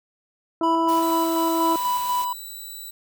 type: harmonic tone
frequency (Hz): 329.6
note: E4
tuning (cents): 0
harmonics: 1 / 2 / 3 / 4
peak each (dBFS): -22 / -28 / -32 / -34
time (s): 0.61-1.76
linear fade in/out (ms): 2
type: tone with tremolo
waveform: triangle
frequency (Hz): 987.8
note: B5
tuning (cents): 0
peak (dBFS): -18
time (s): 0.63-2.33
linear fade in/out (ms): 5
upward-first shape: square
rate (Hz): 4.1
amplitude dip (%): 35
type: noise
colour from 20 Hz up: white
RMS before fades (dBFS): -37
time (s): 0.88-2.25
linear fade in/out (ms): 10
type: tone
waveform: 5% pulse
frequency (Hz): 3951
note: B7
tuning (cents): 0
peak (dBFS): -27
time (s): 1.02-2.91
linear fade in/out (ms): 10
effects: none